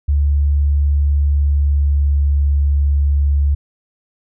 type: tone with pitch glide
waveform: sine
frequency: 71.9 to 71.24 Hz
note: D2 to C#2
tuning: -36 to +48 cents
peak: -11 dBFS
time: 0.08-3.55 s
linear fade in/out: 10 ms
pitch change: -16 cents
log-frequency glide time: 1.12-2.28 s
effects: none